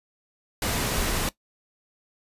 pink noise, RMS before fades -26 dBFS, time 0.62-1.29 s, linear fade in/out 2 ms, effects noise-tail reverb RT60 0.1 s tail -18 dB re dry + resampled to 32000 Hz

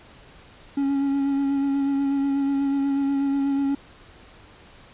triangle tone with vibrato, 277.2 Hz, C#4, in tune, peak -18 dBFS, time 0.77-3.75 s, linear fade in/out 5 ms, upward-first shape sine, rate 8.2 Hz, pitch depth 20 cents each way, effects pink hiss -49 dBFS RMS until 4.93 s + resampled to 8000 Hz

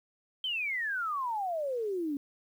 sine exponential sweep, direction down, 3164 to 274.2 Hz, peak -30 dBFS, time 0.44-2.17 s, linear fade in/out 2 ms, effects 10-bit

